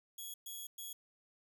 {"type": "tone bursts at uneven times", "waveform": "5% pulse", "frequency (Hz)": 3343, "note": "G#7", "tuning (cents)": 11, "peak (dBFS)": -36, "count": 3, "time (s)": [[0.18, 0.34], [0.46, 0.67], [0.78, 0.93]], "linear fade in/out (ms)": 5, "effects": []}